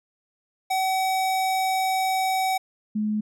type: tone pair in turn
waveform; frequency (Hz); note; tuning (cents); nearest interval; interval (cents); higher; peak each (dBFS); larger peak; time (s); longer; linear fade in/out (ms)
square / sine; 758 / 212.7; F#5 / G#3; +42 / +42; octave + minor seventh; 2200; first; -22; neither; 0.7-2.58 / 2.95-3.21; first; 10
effects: none